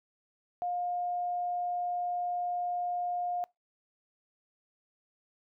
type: tone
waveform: sine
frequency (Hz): 710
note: F5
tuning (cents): +28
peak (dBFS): -30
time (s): 0.62-3.44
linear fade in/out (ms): 0
effects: noise-tail reverb RT60 0.2 s tail -24 dB re dry